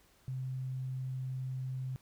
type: tone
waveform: sine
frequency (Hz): 130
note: C3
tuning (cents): -11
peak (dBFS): -35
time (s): 0.28-1.96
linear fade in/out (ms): 0
effects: pink hiss -66 dBFS RMS until 2.01 s